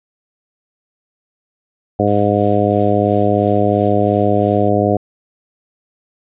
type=harmonic tone; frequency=102.8 Hz; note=G#2; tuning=17 cents flat; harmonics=1 / 2 / 3 / 4 / 5 / 6 / 7; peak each=-19 / -19 / -19 / -19 / -19 / -19 / -19 dBFS; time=1.99-4.97 s; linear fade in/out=5 ms
type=noise with tremolo; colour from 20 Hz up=blue; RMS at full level=-32 dBFS; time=2.07-4.69 s; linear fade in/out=5 ms; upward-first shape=sine; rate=3 Hz; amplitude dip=50%
effects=resampled to 8000 Hz